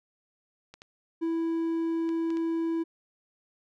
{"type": "clicks", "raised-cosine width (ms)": 0.2, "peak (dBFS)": -29, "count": 5, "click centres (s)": [0.74, 0.819, 2.091, 2.304, 2.371]}
{"type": "tone", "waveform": "triangle", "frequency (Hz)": 329.6, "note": "E4", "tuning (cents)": 0, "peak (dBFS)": -24, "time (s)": [1.21, 2.84], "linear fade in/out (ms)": 20}
{"effects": []}